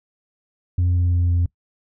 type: tone with pitch steps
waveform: sine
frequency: 88.8 / 88.14 / 87.48 / 86.82 Hz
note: F2 / F2 / F2 / F2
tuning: +29 / +16 / +3 / -10 cents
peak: -13 dBFS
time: 0.78-1.46 s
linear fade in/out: 5 ms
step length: 170 ms
effects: noise-tail reverb RT60 0.1 s tail -24 dB re dry + tanh soft clip ceiling -14 dBFS